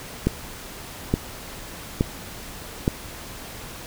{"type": "click train", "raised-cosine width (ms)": 3, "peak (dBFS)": -5, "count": 4, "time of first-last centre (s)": [0.27, 2.879], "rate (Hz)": 1.15, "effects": ["pink hiss -38 dBFS RMS until 3.86 s"]}